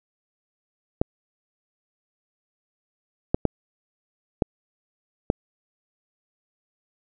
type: clicks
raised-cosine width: 2 ms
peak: -5 dBFS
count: 5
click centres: 1.015 / 3.345 / 3.453 / 4.422 / 5.301 s
effects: none